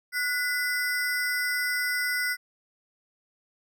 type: ring-modulated tone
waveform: square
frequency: 1736 Hz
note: A6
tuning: 24 cents flat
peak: -23 dBFS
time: 0.12-2.37 s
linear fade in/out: 50 ms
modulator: 274 Hz
effects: none